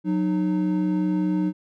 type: tone pair together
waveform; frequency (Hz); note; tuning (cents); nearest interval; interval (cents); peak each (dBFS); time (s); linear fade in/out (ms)
triangle; 182.93 / 306.5; F#3 / D#4; -19 / -26; major sixth; 893; -21; 0.04-1.53; 50
effects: none